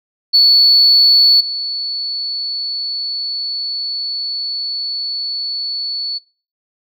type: tone with level steps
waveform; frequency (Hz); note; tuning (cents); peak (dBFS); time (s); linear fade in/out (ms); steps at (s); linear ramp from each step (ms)
sine; 4435; C#8; 0; -5 / -18; 0.33-6.19; 20; 1.4; 10
effects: noise-tail reverb RT60 0.4 s tail -25 dB re dry + tanh soft clip ceiling -1 dBFS